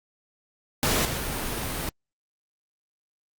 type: noise with level steps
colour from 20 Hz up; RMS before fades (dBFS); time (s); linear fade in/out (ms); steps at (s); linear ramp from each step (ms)
pink; -23 / -30; 0.83-1.89; 0; 1.05; 2
effects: Opus 48 kbps